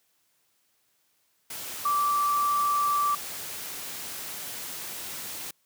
sine tone in noise, 1165 Hz, D6, 14 cents flat, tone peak -22 dBFS, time 1.85-3.15 s, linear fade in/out 5 ms, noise white, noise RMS -37 dBFS, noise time 1.5-5.51 s, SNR +12 dB, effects white hiss -70 dBFS RMS until 5.65 s + high-pass 80 Hz 12 dB/octave

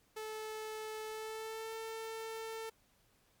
sawtooth tone with pitch glide, 434.7 to 446.9 Hz, A4 to A4, -21 to +27 cents, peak -37 dBFS, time 0.16-2.7 s, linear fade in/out 10 ms, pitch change +48 cents, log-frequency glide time 1.06-1.74 s, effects pink hiss -71 dBFS RMS until 3.4 s + MP3 96 kbps

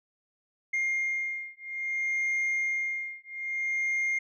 sine beating tone pair, 2120 / 2120.6 Hz, C7 / C7, +22 / +23 cents, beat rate 0.6 Hz, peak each -29 dBFS, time 0.73-4.19 s, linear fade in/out 10 ms, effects tanh soft clip ceiling -24 dBFS

